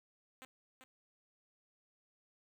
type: tone with echo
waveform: 5% pulse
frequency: 260 Hz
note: C4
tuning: 11 cents flat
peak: -39 dBFS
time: 0.42-0.45 s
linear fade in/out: 0 ms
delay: 390 ms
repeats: 1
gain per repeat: -6 dB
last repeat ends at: 0.84 s
effects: none